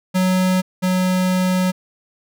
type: tone pair in turn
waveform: square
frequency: 185 / 184.24 Hz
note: F#3 / F#3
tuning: 0 / -7 cents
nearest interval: unison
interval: 7 cents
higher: first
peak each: -15 / -16 dBFS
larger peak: first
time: 0.14-0.62 / 0.82-1.72 s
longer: second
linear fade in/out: 20 ms
effects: none